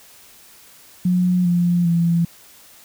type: tone with pitch steps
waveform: sine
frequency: 180.3 / 174.76 / 169.4 Hz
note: F#3 / F3 / E3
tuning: -45 / +1 / +48 cents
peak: -14 dBFS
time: 1.05-2.25 s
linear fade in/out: 5 ms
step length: 400 ms
effects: white hiss -47 dBFS RMS until 2.84 s